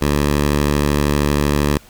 10% pulse tone, 72.8 Hz, D2, 15 cents flat, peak -6 dBFS, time 0.01-1.78 s, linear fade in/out 10 ms, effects pink hiss -46 dBFS RMS until 1.89 s

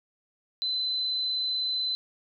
sine tone, 4036 Hz, B7, 37 cents sharp, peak -26 dBFS, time 0.62-1.95 s, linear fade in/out 0 ms, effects none

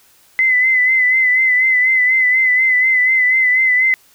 sine tone with vibrato, 2031 Hz, B6, 48 cents sharp, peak -10 dBFS, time 0.39-3.94 s, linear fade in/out 0 ms, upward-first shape sine, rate 4.1 Hz, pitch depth 41 cents each way, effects white hiss -51 dBFS RMS until 4.14 s

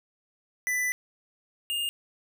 square tone pair in turn, 1991 / 2825 Hz, B6 / F7, +14 / +19 cents, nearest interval tritone, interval 605 cents, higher second, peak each -26 / -28 dBFS, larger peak first, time 0.67-0.92 / 1.7-1.89 s, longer first, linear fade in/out 0 ms, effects none

